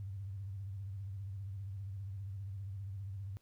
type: tone with vibrato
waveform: sine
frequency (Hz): 97.9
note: G2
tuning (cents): -2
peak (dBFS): -40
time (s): 0-3.37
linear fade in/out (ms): 0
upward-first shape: square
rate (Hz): 15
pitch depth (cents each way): 71
effects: pink hiss -75 dBFS RMS until 3.41 s